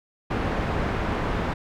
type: low-pass noise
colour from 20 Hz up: pink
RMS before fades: -26 dBFS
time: 0.3-1.54 s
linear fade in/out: 10 ms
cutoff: 1700 Hz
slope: 12 dB/octave
effects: none